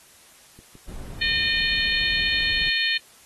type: click train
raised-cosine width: 3 ms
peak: -33 dBFS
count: 8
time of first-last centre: 0.59-1.734 s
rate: 6.12 Hz
type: noise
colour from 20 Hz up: brown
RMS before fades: -37 dBFS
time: 0.87-2.7 s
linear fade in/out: 20 ms
type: harmonic tone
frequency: 609 Hz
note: D#5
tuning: 37 cents flat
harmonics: 3 / 4 / 5 / 6 / 7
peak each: -25 / -26 / -27 / -28 / -28 dBFS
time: 1.21-2.98 s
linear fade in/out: 10 ms
effects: white hiss -52 dBFS RMS until 3.25 s + AAC 32 kbps